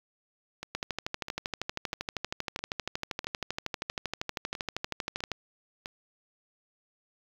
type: two click trains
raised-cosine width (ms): 0.2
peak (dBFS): -14 / -20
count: 59 / 9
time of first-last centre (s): 0.75-5.317 / 0.63-5.859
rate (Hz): 12.7 / 1.53
effects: low-pass 6000 Hz 12 dB/octave + 7-bit